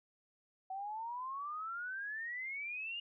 sine exponential sweep, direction up, 750 to 2868 Hz, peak -39 dBFS, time 0.7-3 s, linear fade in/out 5 ms, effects none

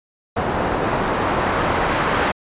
white noise with low-pass filter sweep, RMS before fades -20 dBFS, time 0.36-2.32 s, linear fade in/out 10 ms, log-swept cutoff 840 to 1400 Hz, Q 0.9, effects resampled to 8000 Hz

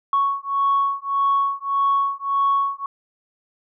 sine beating tone pair, 1108.7 / 1110.4 Hz, C#6 / C#6, 0 / +3 cents, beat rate 1.7 Hz, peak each -20 / -20 dBFS, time 0.13-2.86 s, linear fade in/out 2 ms, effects tanh soft clip ceiling -11 dBFS

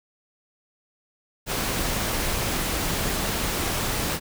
pink noise, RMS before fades -26 dBFS, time 1.46-4.2 s, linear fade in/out 50 ms, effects none

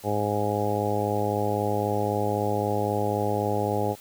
harmonic tone, 103.83 Hz, G#2, in tune, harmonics 1 / 2 / 3 / 4 / 5 / 6 / 7 / 8, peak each -30 / -33 / -33 / -30 / -30 / -34 / -33 / -30 dBFS, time 0.03-3.96 s, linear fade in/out 50 ms, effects white hiss -49 dBFS RMS until 4 s

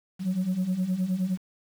sine beating tone pair, 178.7 / 188.3 Hz, F3 / F#3, +40 / +31 cents, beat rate 9.6 Hz, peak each -28 / -24 dBFS, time 0.19-1.38 s, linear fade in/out 50 ms, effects tanh soft clip ceiling -21 dBFS + 8-bit

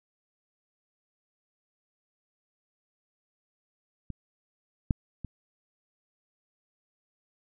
clicks, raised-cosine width 5 ms, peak -24 / -11 / -24 dBFS, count 3, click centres 4.103 / 4.908 / 5.247 s, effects none

